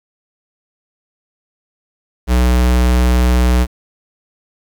square tone, 61.6 Hz, B1, 4 cents flat, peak -10 dBFS, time 2.27-3.67 s, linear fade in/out 50 ms, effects 7-bit

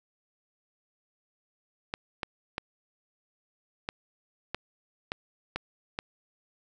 clicks, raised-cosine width 0.3 ms, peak -15 dBFS, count 8, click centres 1.939 / 2.232 / 2.581 / 3.889 / 4.546 / 5.119 / 5.56 / 5.989 s, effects none

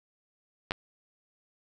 clicks, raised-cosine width 0.3 ms, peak -14 dBFS, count 2, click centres 0.709 / 0.719 s, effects none

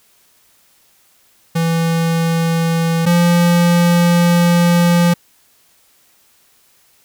square tone pair in turn, 165.6 / 172.99 Hz, E3 / F3, +8 / -16 cents, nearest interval minor second, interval 76 cents, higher second, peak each -14 / -10 dBFS, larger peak second, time 1.55-3.06 / 3.06-5.14 s, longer second, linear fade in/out 10 ms, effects white hiss -54 dBFS RMS until 7.04 s

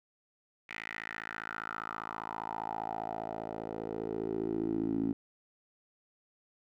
10% pulse tone with band-pass filter sweep, 55 Hz, A1, in tune, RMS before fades -37 dBFS, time 0.69-5.13 s, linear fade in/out 5 ms, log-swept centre 2200 to 270 Hz, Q 4.6, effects none

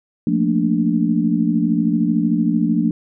sine chord, Bb major seventh, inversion second, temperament equal with one note detuned, 175.12 / 220 / 233.1 / 293.7 Hz, F3 / A3 / Bb3 / D4, +5 / 0 / 0 / 0 cents, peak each -20 dBFS, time 0.27-2.91 s, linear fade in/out 2 ms, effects none

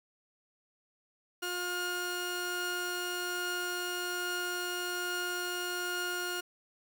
sawtooth tone pair together, 356.3 / 1424 Hz, F4 / F6, +35 / +33 cents, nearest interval 2 octaves, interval 2398 cents, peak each -34 / -31 dBFS, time 1.42-6.41 s, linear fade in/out 10 ms, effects 10-bit

